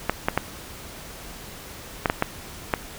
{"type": "clicks", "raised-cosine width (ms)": 0.5, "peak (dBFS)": -4, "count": 7, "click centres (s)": [0.096, 0.285, 0.376, 2.058, 2.099, 2.224, 2.738], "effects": ["pink hiss -40 dBFS RMS until 2.98 s"]}